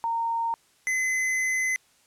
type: tone pair in turn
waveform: sine / square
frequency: 921 / 2038 Hz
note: A#5 / C7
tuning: -21 / -46 cents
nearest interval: octave + major second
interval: 1375 cents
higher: second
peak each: -24 dBFS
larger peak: neither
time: 0.04-0.54 / 0.87-1.76 s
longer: second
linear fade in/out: 0 ms
effects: white hiss -62 dBFS RMS until 2.06 s + low-pass 10000 Hz 12 dB/octave